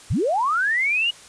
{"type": "linear sweep", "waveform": "sine", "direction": "up", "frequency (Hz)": [57.9, 2921], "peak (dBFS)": -18, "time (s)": [0.1, 1.11], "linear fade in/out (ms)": 10, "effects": ["white hiss -45 dBFS RMS until 1.28 s", "resampled to 22050 Hz"]}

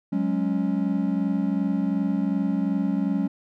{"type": "chord", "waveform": "triangle", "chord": "F# suspended second", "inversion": "none", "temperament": "equal", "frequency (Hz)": [185, 207.7, 277.2], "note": ["F#3", "G#3", "C#4"], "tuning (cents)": [0, 0, 0], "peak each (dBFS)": -24, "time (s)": [0.12, 3.28], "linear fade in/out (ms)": 10, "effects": []}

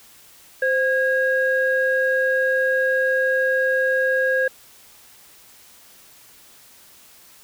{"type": "tone pair together", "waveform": "sine", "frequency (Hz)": [521, 1637], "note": ["C5", "G#6"], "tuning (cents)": [-7, -25], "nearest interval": "octave + minor sixth", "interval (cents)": 1982, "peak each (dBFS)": -19, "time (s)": [0.62, 4.48], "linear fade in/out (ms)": 5, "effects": ["tanh soft clip ceiling -9 dBFS", "white hiss -49 dBFS RMS until 7.43 s"]}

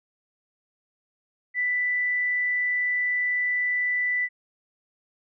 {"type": "tone", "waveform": "sine", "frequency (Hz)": 1982, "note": "B6", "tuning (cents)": 6, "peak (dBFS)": -22, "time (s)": [1.54, 4.29], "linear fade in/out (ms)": 50, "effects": []}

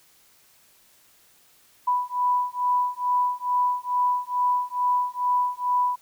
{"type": "beating tone pair", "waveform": "sine", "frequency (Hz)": [987.8, 990.1], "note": ["B5", "B5"], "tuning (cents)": [0, 4], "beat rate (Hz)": 2.3, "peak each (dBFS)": -24, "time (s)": [1.87, 5.96], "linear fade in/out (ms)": 10, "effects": ["white hiss -58 dBFS RMS until 6.01 s"]}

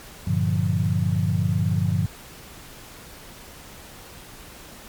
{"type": "chord", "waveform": "sine", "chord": "G minor seventh", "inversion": "none", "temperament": "equal", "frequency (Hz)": [98, 116.54, 146.83, 174.61], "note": ["G2", "Bb2", "D3", "F3"], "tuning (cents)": [0, 0, 0, 0], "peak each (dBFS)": [-23, -26, -25, -25], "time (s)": [0.27, 2.06], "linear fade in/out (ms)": 5, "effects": ["pink hiss -43 dBFS RMS until 4.88 s", "MP3 96 kbps"]}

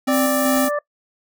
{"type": "tone with tremolo", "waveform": "square", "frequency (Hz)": 261.6, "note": "C4", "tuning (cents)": 0, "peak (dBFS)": -18, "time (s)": [0.07, 0.69], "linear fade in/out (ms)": 10, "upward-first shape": "square", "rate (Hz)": 2.6, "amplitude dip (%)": 30}
{"type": "harmonic tone", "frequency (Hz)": 587.3, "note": "D5", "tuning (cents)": 0, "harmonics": [1, 2, 3], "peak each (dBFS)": [-20, -26, -30], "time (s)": [0.08, 0.79], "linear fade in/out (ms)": 5}
{"type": "high-pass noise", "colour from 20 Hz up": "white", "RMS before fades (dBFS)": -27, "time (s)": [0.1, 0.71], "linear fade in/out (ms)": 50, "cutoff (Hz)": 5600, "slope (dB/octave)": 24}
{"type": "noise with exponential growth", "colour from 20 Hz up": "pink", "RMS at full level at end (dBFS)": -31, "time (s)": [0.46, 0.59], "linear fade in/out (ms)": 5, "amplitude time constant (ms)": 28}
{"effects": ["noise-tail reverb RT60 0.1 s tail -22 dB re dry"]}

